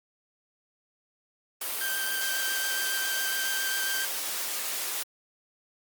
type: noise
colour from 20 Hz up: white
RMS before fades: -32 dBFS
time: 1.61-5.03 s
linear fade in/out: 5 ms
type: tone with vibrato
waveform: sawtooth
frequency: 1568 Hz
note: G6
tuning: in tune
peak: -26 dBFS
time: 1.81-4.05 s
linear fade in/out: 2 ms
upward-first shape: square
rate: 7.3 Hz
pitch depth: 12 cents each way
effects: high-pass 400 Hz 12 dB/octave + Opus 32 kbps